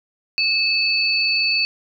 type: tone pair together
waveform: sine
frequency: 2606 / 4487 Hz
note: E7 / C#8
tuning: -20 / +20 cents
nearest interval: major sixth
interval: 940 cents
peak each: -19 dBFS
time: 0.38-1.65 s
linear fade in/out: 0 ms
effects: none